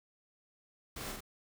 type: noise with echo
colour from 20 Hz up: pink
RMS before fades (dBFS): -43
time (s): 0.96-1.12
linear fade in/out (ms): 5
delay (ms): 43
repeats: 2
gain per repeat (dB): -2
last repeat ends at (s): 1.206
effects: none